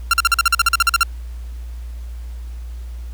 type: tone bursts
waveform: sawtooth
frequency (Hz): 1375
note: F6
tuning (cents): -27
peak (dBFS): -7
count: 14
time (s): 0.11-1.032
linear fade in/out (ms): 2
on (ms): 25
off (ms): 44
effects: added 59 Hz sine -27 dBFS peak until 3.13 s + pink hiss -50 dBFS RMS until 3.13 s